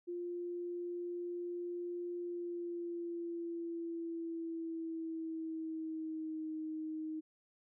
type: tone with pitch glide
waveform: sine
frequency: 350 to 313.6 Hz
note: F4 to D#4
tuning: +4 to +14 cents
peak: -38 dBFS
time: 0.07-7.21 s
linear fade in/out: 20 ms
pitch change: -190 cents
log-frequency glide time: 2.18-6.52 s
effects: none